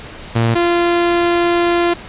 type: tone pair in turn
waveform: sawtooth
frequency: 115.3 / 345.5 Hz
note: A#2 / F4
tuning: -19 / -19 cents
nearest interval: octave + perfect fifth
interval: 1900 cents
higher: second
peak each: -8 dBFS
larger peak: neither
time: 0.35-0.55 / 0.55-1.94 s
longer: second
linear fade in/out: 10 ms
effects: pink hiss -33 dBFS RMS until 2.08 s + resampled to 8000 Hz